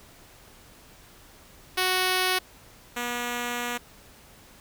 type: tone pair in turn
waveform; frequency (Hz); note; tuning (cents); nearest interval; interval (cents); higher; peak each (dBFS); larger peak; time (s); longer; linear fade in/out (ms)
5% pulse; 370 / 241.7; F#4 / B3; 0 / -37; perfect fifth; 737; first; -11 / -17; first; 1.77-2.39 / 2.96-3.78; second; 10
effects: pink hiss -52 dBFS RMS until 4.6 s